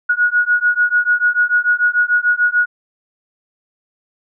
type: beating tone pair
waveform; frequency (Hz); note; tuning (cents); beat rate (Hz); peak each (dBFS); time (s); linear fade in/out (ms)
sine; 1450 / 1456.8; F#6 / F#6; -35 / -27; 6.8; -15; 0.09-2.66; 10
effects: none